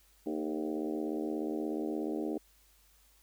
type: harmonic tone with a mistuned harmonic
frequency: 76.8 Hz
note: D#2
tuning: 22 cents flat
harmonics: 3 / 4 / 5 / 6 / 7 / 8 / 9 / 10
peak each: -40 / -35 / -39 / -43 / -45 / -49 / -48 / -51 dBFS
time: 0.26-2.38 s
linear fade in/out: 5 ms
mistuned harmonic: 5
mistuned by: +47 cents
effects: added 50 Hz sine -66 dBFS peak until 3.22 s + white hiss -66 dBFS RMS until 3.22 s